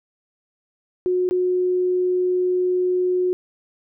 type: tone with dropouts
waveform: sine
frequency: 363.7 Hz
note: F#4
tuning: 30 cents flat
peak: -17 dBFS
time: 1.06-3.33 s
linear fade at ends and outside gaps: 0 ms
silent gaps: 1.29-1.31 s
effects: none